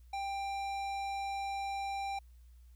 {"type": "tone with tanh clipping", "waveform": "sine", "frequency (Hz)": 790, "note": "G5", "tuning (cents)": 13, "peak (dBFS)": -37, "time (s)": [0.13, 2.19], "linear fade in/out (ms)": 5, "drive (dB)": 16, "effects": ["added 60 Hz sine -54 dBFS peak until 2.75 s", "white hiss -75 dBFS RMS until 2.75 s"]}